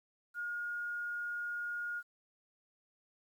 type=tone with quantisation; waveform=sine; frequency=1429 Hz; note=F6; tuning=39 cents sharp; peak=-36 dBFS; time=0.34-2.03 s; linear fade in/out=50 ms; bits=11; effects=none